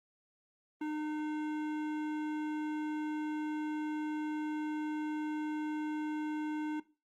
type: tone with hard clipping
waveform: sine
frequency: 304.7 Hz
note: D#4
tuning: 36 cents flat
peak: -36 dBFS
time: 0.81-6.8 s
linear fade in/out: 5 ms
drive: 14 dB
effects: noise-tail reverb RT60 0.3 s tail -17 dB re dry + Opus 32 kbps